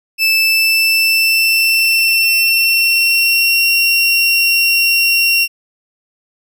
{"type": "tone with pitch glide", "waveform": "30% pulse", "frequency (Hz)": [2637, 2743], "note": ["E7", "F7"], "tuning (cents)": [0, -32], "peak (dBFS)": -7, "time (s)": [0.18, 5.48], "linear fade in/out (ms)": 50, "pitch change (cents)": 68, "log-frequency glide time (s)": [0.37, 3.69], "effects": []}